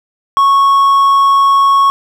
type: tone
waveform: triangle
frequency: 1104 Hz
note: C#6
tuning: 7 cents flat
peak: -4 dBFS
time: 0.37-1.9 s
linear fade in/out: 0 ms
effects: 7-bit